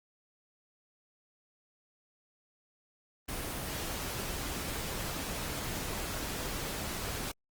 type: noise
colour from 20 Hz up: pink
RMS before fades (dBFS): -37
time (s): 3.28-7.32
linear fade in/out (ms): 10
effects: Opus 24 kbps